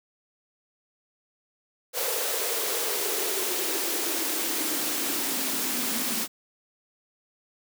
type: noise with high-pass filter sweep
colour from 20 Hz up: white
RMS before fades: -28 dBFS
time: 1.93-6.28 s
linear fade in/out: 50 ms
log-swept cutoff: 500 to 220 Hz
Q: 6.2
effects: none